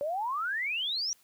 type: exponential sweep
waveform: sine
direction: up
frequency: 554.4 to 5920 Hz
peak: -29 dBFS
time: 0.01-1.13 s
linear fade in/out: 0 ms
effects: white hiss -64 dBFS RMS until 1.23 s + high-pass 60 Hz 12 dB/octave